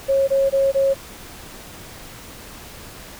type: tone bursts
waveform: sine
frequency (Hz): 545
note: C#5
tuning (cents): -29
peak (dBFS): -14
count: 4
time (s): 0.08-0.943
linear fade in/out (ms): 20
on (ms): 200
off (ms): 21
effects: pink hiss -39 dBFS RMS until 3.19 s